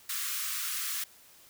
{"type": "high-pass noise", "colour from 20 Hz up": "white", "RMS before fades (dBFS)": -34, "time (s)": [0.09, 1.04], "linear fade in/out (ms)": 5, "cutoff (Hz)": 1100, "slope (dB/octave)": 96, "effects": ["white hiss -57 dBFS RMS until 1.49 s"]}